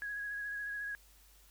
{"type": "tone with vibrato", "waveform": "sine", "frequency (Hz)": 1661.2, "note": "G#6", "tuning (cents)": 0, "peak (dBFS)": -37, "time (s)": [0.02, 0.95], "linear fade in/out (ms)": 0, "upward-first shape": "sine", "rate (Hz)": 14, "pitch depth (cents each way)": 22, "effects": ["added 50 Hz sine -62 dBFS peak until 1.5 s", "white hiss -64 dBFS RMS until 1.5 s"]}